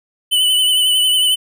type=tone with vibrato; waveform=square; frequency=3002 Hz; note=F#7; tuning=24 cents sharp; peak=-12 dBFS; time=0.31-1.36 s; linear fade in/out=20 ms; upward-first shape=sine; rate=11 Hz; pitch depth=34 cents each way; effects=none